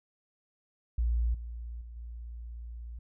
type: tone with level steps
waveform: sine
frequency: 58.27 Hz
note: A#1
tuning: in tune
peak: -25 / -37 / -42 / -39 dBFS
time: 0.98-2.99 s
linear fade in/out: 5 ms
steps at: 1.34 / 1.81 / 1.96 s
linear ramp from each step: 5 ms
effects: none